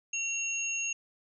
sine tone pair together, 2744 / 6526 Hz, F7 / G#8, -31 / -31 cents, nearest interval octave + minor third, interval 1500 cents, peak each -32 / -34 dBFS, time 0.13-0.93 s, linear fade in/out 5 ms, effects none

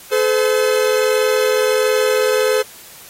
45% pulse tone pair together, 430 / 511.4 Hz, A4 / C5, -40 / -40 cents, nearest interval minor third, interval 300 cents, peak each -16 dBFS, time 0.11-2.63 s, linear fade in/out 20 ms, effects white hiss -40 dBFS RMS until 3.09 s + AAC 48 kbps

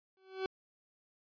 40% pulse tone with exponential growth, 380 Hz, F#4, 46 cents sharp, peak -30 dBFS, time 0.17-0.46 s, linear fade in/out 1 ms, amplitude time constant 61 ms, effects resampled to 11025 Hz

